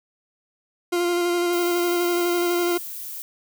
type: tone with vibrato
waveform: 40% pulse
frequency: 349.2 Hz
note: F4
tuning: in tune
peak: -19 dBFS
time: 0.92-2.78 s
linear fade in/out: 10 ms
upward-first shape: square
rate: 12 Hz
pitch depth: 14 cents each way
type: noise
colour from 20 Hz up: violet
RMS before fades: -34 dBFS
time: 1.53-3.22 s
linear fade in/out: 0 ms
effects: none